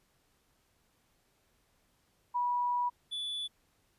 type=tone pair in turn; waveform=sine / triangle; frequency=975 / 3457 Hz; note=B5 / A7; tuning=-23 / -31 cents; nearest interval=octave + minor seventh; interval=2192 cents; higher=second; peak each=-28 / -33 dBFS; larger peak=first; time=2.34-2.9 / 3.11-3.48 s; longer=first; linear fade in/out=20 ms; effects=pink hiss -72 dBFS RMS until 3.98 s + resampled to 32000 Hz